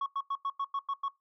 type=tone bursts; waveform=sine; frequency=1108.7 Hz; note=C#6; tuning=in tune; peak=-27 dBFS; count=8; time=0.01-1.084 s; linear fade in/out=5 ms; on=52 ms; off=94 ms; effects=noise-tail reverb RT60 0.2 s tail -21 dB re dry + tanh soft clip ceiling -28 dBFS